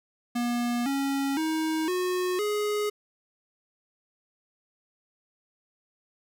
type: tone with pitch steps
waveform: square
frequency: 240 / 275.7 / 316.7 / 363.8 / 417.9 Hz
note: B3 / C#4 / D#4 / F#4 / G#4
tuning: -49 / -9 / +31 / -29 / +11 cents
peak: -26 dBFS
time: 0.35-2.9 s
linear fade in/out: 10 ms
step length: 510 ms
effects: none